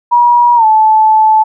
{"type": "tone with pitch glide", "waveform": "sine", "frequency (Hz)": [960, 870.2], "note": ["B5", "A5"], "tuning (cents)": [-49, -19], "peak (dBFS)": -4, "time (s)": [0.11, 1.44], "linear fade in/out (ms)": 20, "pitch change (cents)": -170, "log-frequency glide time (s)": [0.56, 0.65], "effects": []}